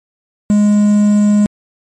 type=tone with quantisation; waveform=triangle; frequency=207.7 Hz; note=G#3; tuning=in tune; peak=-5 dBFS; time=0.5-1.46 s; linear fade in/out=0 ms; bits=5; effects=MP3 48 kbps